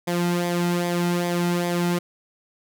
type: tone with flanger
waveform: sawtooth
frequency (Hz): 174.61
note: F3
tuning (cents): 0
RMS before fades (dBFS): -23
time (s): 0.07-1.99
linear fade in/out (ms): 10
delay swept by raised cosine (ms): 0.71 to 1.81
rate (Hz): 2.5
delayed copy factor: -0.6
effects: none